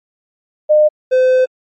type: tone pair in turn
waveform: sine / triangle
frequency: 607 / 512.8 Hz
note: D#5 / C5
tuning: -43 / -35 cents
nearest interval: minor third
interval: 292 cents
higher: first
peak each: -6 dBFS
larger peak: neither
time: 0.69-0.89 / 1.11-1.46 s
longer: second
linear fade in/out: 20 ms
effects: MP3 32 kbps